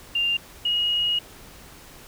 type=tone pair in turn; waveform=sine; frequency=2794 / 2884 Hz; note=F7 / F#7; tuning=0 / -45 cents; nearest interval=minor second; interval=55 cents; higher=second; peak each=-20 dBFS; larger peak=neither; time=0.15-0.37 / 0.65-1.19 s; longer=second; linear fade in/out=5 ms; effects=pink hiss -46 dBFS RMS until 2.07 s